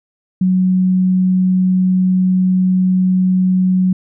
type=tone; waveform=sine; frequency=185 Hz; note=F#3; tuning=in tune; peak=-10 dBFS; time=0.41-3.93 s; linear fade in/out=5 ms; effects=none